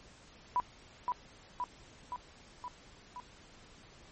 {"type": "tone with echo", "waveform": "sine", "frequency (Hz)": 987.8, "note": "B5", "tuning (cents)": 0, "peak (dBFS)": -26, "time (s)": [0.56, 0.6], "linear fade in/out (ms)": 0, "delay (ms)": 520, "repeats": 5, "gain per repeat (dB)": -3, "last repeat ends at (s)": 3.2, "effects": ["pink hiss -57 dBFS RMS until 4.11 s", "MP3 32 kbps"]}